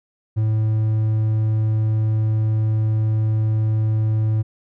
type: tone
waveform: triangle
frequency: 109.1 Hz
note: A2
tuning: 14 cents flat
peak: -14 dBFS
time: 0.36-4.43 s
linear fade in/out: 20 ms
effects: none